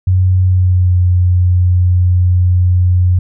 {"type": "tone with pitch glide", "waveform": "sine", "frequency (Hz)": [92.4, 89.98], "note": ["F#2", "F#2"], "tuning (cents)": [-2, -48], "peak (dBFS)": -7, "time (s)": [0.07, 3.19], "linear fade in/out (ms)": 5, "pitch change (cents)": -46, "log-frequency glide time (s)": [0.45, 0.96], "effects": []}